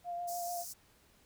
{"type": "tone with vibrato", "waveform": "sine", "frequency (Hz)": 698.5, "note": "F5", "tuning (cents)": 0, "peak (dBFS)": -36, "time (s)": [0.04, 0.65], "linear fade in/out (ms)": 50, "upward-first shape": "sine", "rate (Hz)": 6.8, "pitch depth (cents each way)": 16}
{"type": "high-pass noise", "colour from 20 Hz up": "pink", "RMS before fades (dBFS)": -45, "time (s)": [0.27, 0.74], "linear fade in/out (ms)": 20, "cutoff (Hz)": 5100, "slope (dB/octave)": 48}
{"effects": ["pink hiss -66 dBFS RMS until 1.25 s"]}